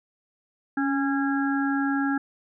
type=harmonic tone with a mistuned harmonic; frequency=273.9 Hz; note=C#4; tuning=21 cents flat; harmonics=1 / 3 / 5 / 6; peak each=-23 / -32 / -33 / -31 dBFS; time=0.77-2.18 s; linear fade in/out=5 ms; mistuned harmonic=1; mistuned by=+25 cents; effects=none